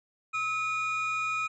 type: tone pair together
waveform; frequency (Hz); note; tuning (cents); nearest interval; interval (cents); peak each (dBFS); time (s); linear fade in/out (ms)
triangle; 1286.6 / 2450; E6 / D#7; -42 / -27; major seventh; 1115; -28 / -28; 0.33-1.48; 20
effects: tanh soft clip ceiling -22 dBFS + resampled to 22050 Hz